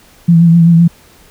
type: tone with vibrato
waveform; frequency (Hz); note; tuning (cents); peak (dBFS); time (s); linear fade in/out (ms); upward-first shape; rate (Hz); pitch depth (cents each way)
sine; 168.2; E3; +35; -3; 0.28-0.88; 10; triangle; 7.8; 43
effects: pink hiss -44 dBFS RMS until 1.3 s